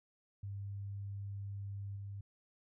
sine tone with level steps, 99.8 Hz, G2, 32 cents sharp, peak -40 / -42 dBFS, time 0.43-2.21 s, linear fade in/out 5 ms, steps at 1.96 s, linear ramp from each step 5 ms, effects none

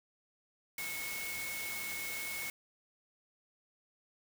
sine tone in noise, 2193 Hz, C#7, 19 cents flat, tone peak -40 dBFS, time 0.78-2.5 s, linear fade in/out 2 ms, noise white, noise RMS -42 dBFS, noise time 0.78-2.5 s, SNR -1 dB, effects none

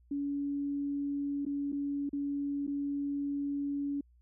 sine tone with dropouts, 283.6 Hz, C#4, 40 cents sharp, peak -31 dBFS, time 0.11-4.01 s, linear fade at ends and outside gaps 5 ms, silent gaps 1.452-1.463 / 1.72-1.726 / 2.093-2.13 / 2.668-2.676 s, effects added 60 Hz sine -60 dBFS peak until 4.21 s

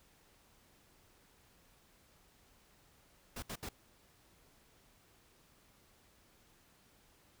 pink noise bursts, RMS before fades -43 dBFS, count 3, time 3.36-3.69 s, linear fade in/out 5 ms, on 64 ms, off 69 ms, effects pink hiss -67 dBFS RMS until 7.4 s

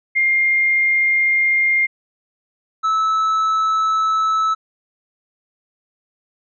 sine / triangle tone pair in turn, 2116 / 1304.9 Hz, C7 / E6, +19 / -18 cents, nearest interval minor sixth, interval 837 cents, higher first, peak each -13 dBFS, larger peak neither, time 0.15-1.87 / 2.83-4.55 s, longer neither, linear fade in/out 20 ms, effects resampled to 16000 Hz

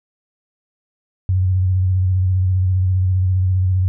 sine tone with vibrato, 92.8 Hz, F#2, 6 cents sharp, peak -13 dBFS, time 1.29-3.88 s, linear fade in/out 0 ms, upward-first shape square, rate 15 Hz, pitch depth 30 cents each way, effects none

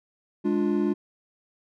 triangle chord, D diminished, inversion second, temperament equal with one note detuned, 207.7 / 293.7 / 351.9 Hz, Ab3 / D4 / F4, 0 / 0 / +13 cents, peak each -24 dBFS, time 0.44-0.94 s, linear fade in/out 20 ms, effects none

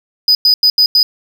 triangle tone bursts at uneven times, 4978 Hz, D#8, in tune, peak -5 dBFS, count 5, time 0.28-0.35 / 0.45-0.54 / 0.63-0.7 / 0.78-0.86 / 0.95-1.03 s, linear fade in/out 2 ms, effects 7-bit

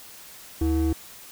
triangle ring-modulated tone, 200.6 Hz, G3, 40 cents sharp, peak -15 dBFS, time 0.61-0.93 s, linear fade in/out 5 ms, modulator 125 Hz, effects white hiss -45 dBFS RMS until 1.31 s

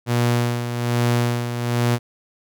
sawtooth tone with tremolo, 120 Hz, B2, 49 cents flat, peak -12 dBFS, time 0.06-1.99 s, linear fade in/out 50 ms, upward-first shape sine, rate 1.2 Hz, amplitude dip 60%, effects none

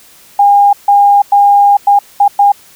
sine tone bursts at uneven times, 810 Hz, G#5, 43 cents flat, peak -3 dBFS, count 6, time 0.39-0.73 / 0.88-1.22 / 1.32-1.77 / 1.87-1.99 / 2.2-2.28 / 2.39-2.52 s, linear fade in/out 5 ms, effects white hiss -41 dBFS RMS until 2.75 s

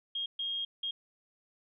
sine tone bursts at uneven times, 3245 Hz, G#7, 41 cents flat, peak -32 dBFS, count 3, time 0.15-0.26 / 0.39-0.65 / 0.83-0.91 s, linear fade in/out 5 ms, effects none

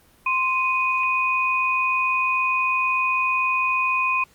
sine tone pair together, 1044.4 / 2489 Hz, C6 / D#7, -3 / 0 cents, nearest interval octave + minor third, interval 1503 cents, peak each -22 / -21 dBFS, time 0.26-4.24 s, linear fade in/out 5 ms, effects pink hiss -56 dBFS RMS until 4.34 s + Opus 24 kbps

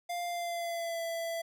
square tone with pitch glide, 699 to 667 Hz, F5 to E5, +1 to +20 cents, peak -34 dBFS, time 0.09-1.42 s, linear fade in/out 10 ms, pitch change -81 cents, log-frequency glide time 0.26-1.02 s, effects none

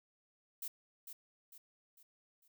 violet noise with echo, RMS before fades -42 dBFS, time 0.62-0.68 s, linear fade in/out 5 ms, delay 450 ms, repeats 4, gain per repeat -7 dB, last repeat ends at 2.48 s, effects none

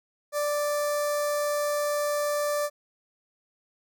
sawtooth tone with notch filter, 587.3 Hz, D5, in tune, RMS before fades -27 dBFS, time 0.32-2.7 s, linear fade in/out 50 ms, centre 2900 Hz, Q 0.83, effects none

